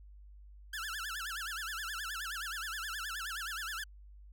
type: tone with vibrato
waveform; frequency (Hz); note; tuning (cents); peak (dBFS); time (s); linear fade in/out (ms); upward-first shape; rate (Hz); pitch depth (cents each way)
sawtooth; 1518; F#6; +44; -34; 0.73-3.84; 5; sine; 9.5; 260
effects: added 50 Hz sine -51 dBFS peak until 4.32 s